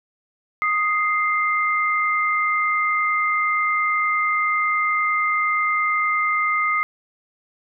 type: tone pair together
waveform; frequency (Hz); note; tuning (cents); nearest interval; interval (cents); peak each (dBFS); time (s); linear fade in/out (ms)
sine; 1244.5 / 2093; D#6 / C7; 0 / 0; major sixth; 900; -20 / -21; 0.62-6.83; 0
effects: none